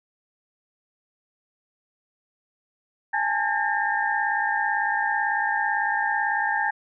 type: tone cluster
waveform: sine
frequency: 819 / 877 / 1611 / 1812 Hz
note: G#5 / A5 / G6 / A#6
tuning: -24 / -6 / +47 / -50 cents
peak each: -27 dBFS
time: 3.13-6.71 s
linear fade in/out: 10 ms
effects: none